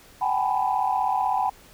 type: tone cluster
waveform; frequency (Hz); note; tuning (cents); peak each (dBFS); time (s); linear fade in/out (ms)
sine; 754 / 790 / 850 / 993; F#5 / G5 / G#5 / B5; +32 / +13 / +40 / +9; -26; 0.21-1.5; 10
effects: tanh soft clip ceiling -11 dBFS + pink hiss -51 dBFS RMS until 1.73 s